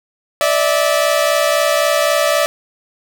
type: tone pair together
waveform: sawtooth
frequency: 586.2 / 650 Hz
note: D5 / E5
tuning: -3 / -24 cents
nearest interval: major second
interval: 179 cents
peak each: -11 / -12 dBFS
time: 0.41-2.46 s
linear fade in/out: 0 ms
effects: none